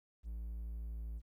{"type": "tone", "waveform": "triangle", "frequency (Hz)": 56.2, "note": "A1", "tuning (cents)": 37, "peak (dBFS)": -38, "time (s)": [0.23, 1.22], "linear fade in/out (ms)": 50, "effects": ["13-bit"]}